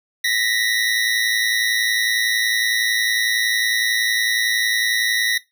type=tone pair together; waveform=25% pulse; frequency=1865.1 / 1976 Hz; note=A#6 / B6; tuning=0 / 0 cents; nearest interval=minor second; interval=100 cents; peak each=-17 dBFS; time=0.24-5.38 s; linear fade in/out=5 ms; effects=noise-tail reverb RT60 0.2 s tail -18 dB re dry